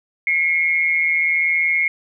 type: tone with amplitude modulation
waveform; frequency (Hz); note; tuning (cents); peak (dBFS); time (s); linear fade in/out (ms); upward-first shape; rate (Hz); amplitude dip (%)
sine; 2162; C#7; -44; -12; 0.27-1.88; 2; sine; 161; 65
effects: none